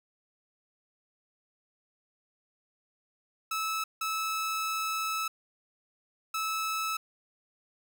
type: tone bursts at uneven times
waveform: sawtooth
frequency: 1304 Hz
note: E6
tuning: 19 cents flat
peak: -26 dBFS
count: 3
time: 3.51-3.84 / 4.01-5.28 / 6.34-6.97 s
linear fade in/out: 5 ms
effects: none